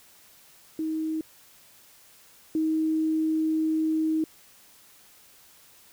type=tone pair in turn; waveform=sine; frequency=316 / 316 Hz; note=D#4 / D#4; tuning=+27 / +27 cents; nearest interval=unison; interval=0 cents; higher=neither; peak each=-26 / -22 dBFS; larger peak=second; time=0.79-1.21 / 2.55-4.24 s; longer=second; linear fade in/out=2 ms; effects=white hiss -55 dBFS RMS until 5.92 s